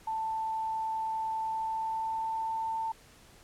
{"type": "tone with pitch glide", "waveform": "sine", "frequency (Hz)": [885, 894.8], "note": ["A5", "A5"], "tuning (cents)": [10, 29], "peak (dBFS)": -30, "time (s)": [0.07, 2.92], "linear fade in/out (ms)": 5, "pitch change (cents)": 19, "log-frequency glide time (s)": [1.41, 2.75], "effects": ["pink hiss -57 dBFS RMS until 3.43 s", "low-pass 12000 Hz 12 dB/octave"]}